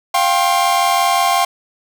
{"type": "chord", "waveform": "45% pulse", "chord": "F suspended second", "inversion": "none", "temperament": "equal with one note detuned", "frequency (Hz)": [698.5, 784, 1068.5], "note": ["F5", "G5", "C6"], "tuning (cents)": [0, 0, 36], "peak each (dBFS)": -17, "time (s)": [0.14, 1.45], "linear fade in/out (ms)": 5, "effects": []}